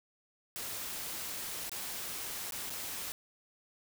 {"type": "noise with dropouts", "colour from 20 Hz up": "white", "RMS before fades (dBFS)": -40, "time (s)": [0.56, 3.12], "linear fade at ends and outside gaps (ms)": 0, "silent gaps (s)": [[1.695, 1.717], [2.508, 2.522], [2.697, 2.703]], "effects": []}